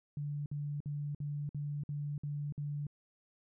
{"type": "tone bursts", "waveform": "sine", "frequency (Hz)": 145.7, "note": "D3", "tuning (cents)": -13, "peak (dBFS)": -35, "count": 8, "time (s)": [0.17, 2.868], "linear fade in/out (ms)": 2, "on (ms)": 290, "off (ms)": 54, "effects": []}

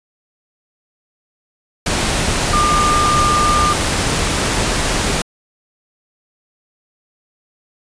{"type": "tone in noise", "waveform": "sine", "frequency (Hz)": 1200, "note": "D6", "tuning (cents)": 37, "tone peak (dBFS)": -13, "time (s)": [2.53, 3.73], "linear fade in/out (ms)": 5, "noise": "pink", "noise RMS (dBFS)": -17, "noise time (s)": [1.86, 5.22], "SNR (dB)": 1, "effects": ["resampled to 22050 Hz"]}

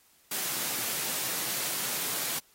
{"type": "high-pass noise", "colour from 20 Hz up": "white", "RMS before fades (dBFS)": -32, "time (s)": [0.31, 2.39], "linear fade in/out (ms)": 5, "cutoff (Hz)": 110, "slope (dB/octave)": 96, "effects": ["white hiss -63 dBFS RMS until 2.54 s", "AAC 48 kbps"]}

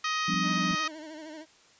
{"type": "harmonic tone", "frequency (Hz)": 627, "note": "D#5", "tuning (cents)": 13, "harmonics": [2, 3, 4, 5, 6, 7, 8, 9, 10], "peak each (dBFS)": [-30, -34, -36, -38, -40, -41, -42, -43, -44], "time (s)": [0.04, 0.88], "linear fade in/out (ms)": 5}
{"type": "chord", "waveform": "sine", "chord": "G dominant seventh", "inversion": "third", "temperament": "equal", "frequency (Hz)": [174.61, 196, 246.9, 293.7], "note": ["F3", "G3", "B3", "D4"], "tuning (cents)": [0, 0, 0, 0], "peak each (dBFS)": [-31, -32, -36, -36], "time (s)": [0.28, 0.75], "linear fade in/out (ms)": 5}
{"type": "clicks", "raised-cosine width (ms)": 5, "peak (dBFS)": -35, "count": 2, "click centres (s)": [0.341, 0.712]}
{"type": "tone with vibrato", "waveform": "25% pulse", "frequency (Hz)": 311.1, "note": "D#4", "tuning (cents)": 0, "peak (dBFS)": -37, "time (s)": [0.41, 1.46], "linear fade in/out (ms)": 50, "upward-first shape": "sine", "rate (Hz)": 13, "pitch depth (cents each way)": 69}
{"effects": ["white hiss -59 dBFS RMS until 1.79 s", "resampled to 16000 Hz"]}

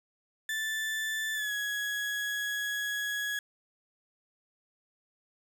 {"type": "tone with pitch glide", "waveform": "35% pulse", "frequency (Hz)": [1760, 1670.8], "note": ["A6", "G#6"], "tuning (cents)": [0, 10], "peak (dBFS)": -29, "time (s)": [0.49, 3.39], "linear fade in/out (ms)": 2, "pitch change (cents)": -90, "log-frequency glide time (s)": [1.34, 1.52], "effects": []}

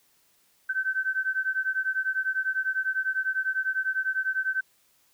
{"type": "beating tone pair", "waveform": "sine", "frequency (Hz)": [1533, 1543], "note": ["G6", "G6"], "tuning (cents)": [-39, -28], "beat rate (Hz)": 10, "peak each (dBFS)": -28, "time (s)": [0.69, 4.61], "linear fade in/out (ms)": 10, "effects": ["white hiss -65 dBFS RMS until 5.13 s"]}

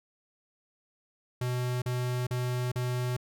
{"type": "tone bursts", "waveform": "square", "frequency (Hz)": 124.4, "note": "B2", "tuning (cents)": 13, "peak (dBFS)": -29, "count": 4, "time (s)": [1.41, 3.167], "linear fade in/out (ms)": 5, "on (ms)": 410, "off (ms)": 39, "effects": []}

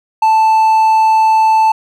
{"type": "tone", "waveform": "triangle", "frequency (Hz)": 880, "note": "A5", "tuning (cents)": 0, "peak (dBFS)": -5, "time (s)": [0.22, 1.72], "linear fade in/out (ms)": 5, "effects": []}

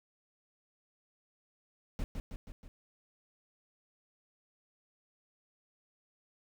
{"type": "noise with echo", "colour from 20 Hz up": "brown", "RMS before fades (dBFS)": -34, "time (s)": [1.99, 2.04], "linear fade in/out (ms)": 0, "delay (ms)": 160, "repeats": 4, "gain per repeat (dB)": -4, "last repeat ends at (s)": 2.68, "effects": []}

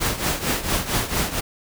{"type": "noise with tremolo", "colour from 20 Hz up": "pink", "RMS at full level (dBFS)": -20, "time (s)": [0, 1.41], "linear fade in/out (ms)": 20, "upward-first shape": "triangle", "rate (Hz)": 4.4, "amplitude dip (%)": 80, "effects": []}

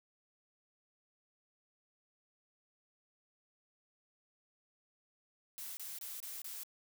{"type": "noise bursts", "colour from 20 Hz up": "blue", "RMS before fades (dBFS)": -45, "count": 5, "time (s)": [5.58, 6.634], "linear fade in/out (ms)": 0, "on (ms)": 190, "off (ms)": 26, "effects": []}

